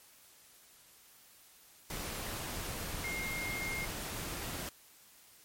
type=tone in noise; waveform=sine; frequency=2130 Hz; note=C7; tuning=30 cents sharp; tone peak=-37 dBFS; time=3.04-3.85 s; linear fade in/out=2 ms; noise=pink; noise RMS=-40 dBFS; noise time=1.9-4.69 s; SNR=0 dB; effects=white hiss -60 dBFS RMS until 5.44 s + MP3 64 kbps